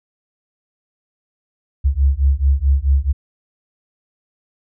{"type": "beating tone pair", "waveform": "sine", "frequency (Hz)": [66.7, 71.3], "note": ["C2", "C#2"], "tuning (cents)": [34, 49], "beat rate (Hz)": 4.6, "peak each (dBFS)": -15, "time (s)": [1.84, 3.13], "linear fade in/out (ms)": 20, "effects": []}